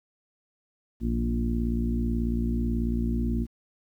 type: harmonic tone with a mistuned harmonic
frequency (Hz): 58.27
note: A#1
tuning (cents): 0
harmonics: 1 / 2 / 3 / 4 / 5 / 6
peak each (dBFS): -27 / -34 / -37 / -28 / -38 / -38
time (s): 1-3.47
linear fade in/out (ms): 50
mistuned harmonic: 2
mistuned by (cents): +23
effects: 10-bit